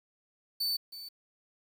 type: tone with echo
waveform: 45% pulse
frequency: 4520 Hz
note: C#8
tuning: 33 cents sharp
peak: -28 dBFS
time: 0.6-0.77 s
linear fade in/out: 10 ms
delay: 320 ms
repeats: 1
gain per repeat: -13 dB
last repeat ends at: 1.09 s
effects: 10-bit